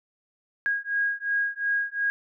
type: beating tone pair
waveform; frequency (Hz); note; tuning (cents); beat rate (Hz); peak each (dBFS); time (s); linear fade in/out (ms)
sine; 1637 / 1639.8; G#6 / G#6; -25 / -22; 2.8; -27; 0.66-2.1; 0
effects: none